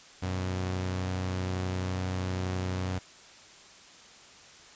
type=tone pair together; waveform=sawtooth; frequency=92.33 / 123.47 Hz; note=F#2 / B2; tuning=-3 / 0 cents; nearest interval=perfect fourth; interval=503 cents; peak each=-26 / -37 dBFS; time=0.22-2.99 s; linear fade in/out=10 ms; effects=white hiss -52 dBFS RMS until 4.75 s + resampled to 16000 Hz